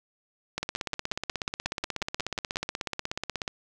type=two click trains; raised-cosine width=0.2 ms; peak=-13 / -13 dBFS; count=48 / 12; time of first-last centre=0.63-3.478 / 0.58-2.558 s; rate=16.5 / 5.56 Hz; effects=none